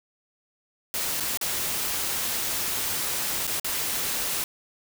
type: noise with dropouts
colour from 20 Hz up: white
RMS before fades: -28 dBFS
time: 0.94-4.44 s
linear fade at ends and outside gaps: 1 ms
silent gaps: 1.2-1.205 / 1.373-1.412 / 3.469-3.476 / 3.598-3.645 s
effects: none